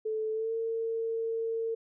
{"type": "tone with pitch glide", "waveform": "sine", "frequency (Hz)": [436.5, 453.5], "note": ["A4", "A#4"], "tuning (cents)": [-14, -48], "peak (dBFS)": -29, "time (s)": [0.05, 1.75], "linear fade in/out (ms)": 10, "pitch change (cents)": 66, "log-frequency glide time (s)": [0.32, 0.53], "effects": []}